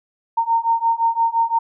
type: beating tone pair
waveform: sine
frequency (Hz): 915 / 920.8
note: A#5 / A#5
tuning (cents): -32 / -22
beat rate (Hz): 5.8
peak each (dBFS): -19 / -18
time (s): 0.37-1.59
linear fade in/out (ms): 10
effects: none